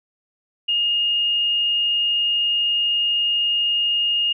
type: tone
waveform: sine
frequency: 2844 Hz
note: F7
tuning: 31 cents sharp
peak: -17 dBFS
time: 0.68-4.33 s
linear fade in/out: 10 ms
effects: none